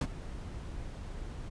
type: noise with ADSR envelope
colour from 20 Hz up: brown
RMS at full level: -24 dBFS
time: 0.01-1.5 s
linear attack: 4 ms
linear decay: 46 ms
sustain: -17 dB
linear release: 21 ms
effects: resampled to 22050 Hz